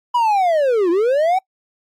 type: linear two-way sweep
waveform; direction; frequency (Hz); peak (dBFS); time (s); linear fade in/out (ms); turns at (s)
triangle; down then up; 991 to 329.6 to 774; -11; 0.14-1.39; 10; 0.9
effects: noise-tail reverb RT60 0.1 s tail -26 dB re dry + AAC 64 kbps